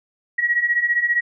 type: beating tone pair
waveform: sine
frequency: 1900 / 1915 Hz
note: A#6 / A#6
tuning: +33 / +46 cents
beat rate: 15 Hz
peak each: -22 / -18 dBFS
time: 0.38-1.21 s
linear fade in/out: 10 ms
effects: none